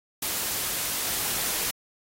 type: noise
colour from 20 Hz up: white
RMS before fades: -28 dBFS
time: 0.22-1.71 s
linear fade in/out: 5 ms
effects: AAC 48 kbps